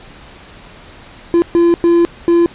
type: tone bursts at uneven times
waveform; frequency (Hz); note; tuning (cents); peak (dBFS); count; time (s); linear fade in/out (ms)
triangle; 341.7; F4; -38; -5; 4; 1.34-1.42 / 1.55-1.74 / 1.84-2.05 / 2.28-2.46; 0
effects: pink hiss -38 dBFS RMS until 2.54 s + resampled to 8000 Hz